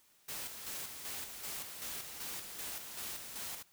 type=noise with tremolo; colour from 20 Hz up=white; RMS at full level=-42 dBFS; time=0.28-3.63 s; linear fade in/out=10 ms; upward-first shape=square; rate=2.6 Hz; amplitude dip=45%; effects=white hiss -68 dBFS RMS until 3.72 s